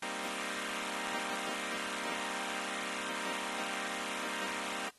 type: chord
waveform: 5% pulse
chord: C minor seventh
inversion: second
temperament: equal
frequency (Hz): 196 / 233.1 / 261.6 / 311.1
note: G3 / Bb3 / C4 / Eb4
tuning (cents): 0 / 0 / 0 / 0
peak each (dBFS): -31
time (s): 0.02-4.89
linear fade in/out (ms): 5
effects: white hiss -64 dBFS RMS until 4.98 s + AAC 32 kbps